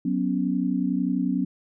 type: chord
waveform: sine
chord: F# suspended fourth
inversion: none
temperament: equal with one note detuned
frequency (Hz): 185 / 246.9 / 278.1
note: F#3 / B3 / C#4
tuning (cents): 0 / 0 / +6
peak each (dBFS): -26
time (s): 0.05-1.45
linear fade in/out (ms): 5
effects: none